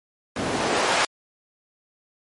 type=noise with band-pass filter sweep; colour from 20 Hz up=white; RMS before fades=-23 dBFS; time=0.36-1.05 s; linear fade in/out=2 ms; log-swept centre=220 to 1000 Hz; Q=0.78; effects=MP3 48 kbps